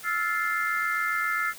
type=chord; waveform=sine; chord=F major seventh; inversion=third; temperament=just; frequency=1309.6 / 1396.9 / 1746.1 / 2095 Hz; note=E6 / F6 / A6 / C7; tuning=-12 / 0 / -14 / +2 cents; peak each=-30 dBFS; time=0.03-1.54 s; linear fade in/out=50 ms; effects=white hiss -45 dBFS RMS until 1.58 s